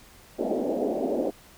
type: band-pass noise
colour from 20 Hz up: pink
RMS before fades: -27 dBFS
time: 0.38-1.31 s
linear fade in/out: 20 ms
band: 230 to 700 Hz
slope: 48 dB/octave
effects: pink hiss -52 dBFS RMS until 1.57 s

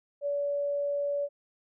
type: tone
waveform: sine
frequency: 572 Hz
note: D5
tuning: 46 cents flat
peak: -27 dBFS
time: 0.21-1.29 s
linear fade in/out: 50 ms
effects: none

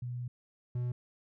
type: tone pair in turn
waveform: sine / triangle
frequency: 122.8 / 122.8 Hz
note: B2 / B2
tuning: -9 / -9 cents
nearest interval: unison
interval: 0 cents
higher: neither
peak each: -35 / -29 dBFS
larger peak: second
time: 0.02-0.28 / 0.75-0.92 s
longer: first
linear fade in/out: 5 ms
effects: none

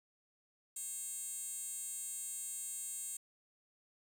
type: tone with high-pass filter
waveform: 10% pulse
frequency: 540 Hz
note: C#5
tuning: 45 cents flat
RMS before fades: -43 dBFS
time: 0.76-3.17 s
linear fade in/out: 5 ms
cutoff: 8200 Hz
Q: 3.7
effects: none

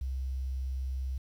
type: tone with quantisation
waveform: sine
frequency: 65.41 Hz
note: C2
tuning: in tune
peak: -31 dBFS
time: 0.01-1.18 s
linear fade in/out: 5 ms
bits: 10
effects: none

